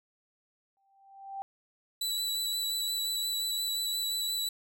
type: tone with exponential growth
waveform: sine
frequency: 784 Hz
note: G5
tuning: in tune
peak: -33 dBFS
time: 0.77-1.42 s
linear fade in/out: 0 ms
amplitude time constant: 140 ms
type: tone with vibrato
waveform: sawtooth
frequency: 3951 Hz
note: B7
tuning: in tune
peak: -27 dBFS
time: 2.01-4.49 s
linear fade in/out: 5 ms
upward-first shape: triangle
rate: 5.7 Hz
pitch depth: 18 cents each way
effects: none